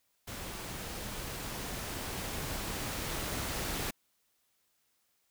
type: noise with level ramp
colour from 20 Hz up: pink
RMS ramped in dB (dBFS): -42 to -35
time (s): 0.27-3.91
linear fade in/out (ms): 10
effects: white hiss -75 dBFS RMS until 5.3 s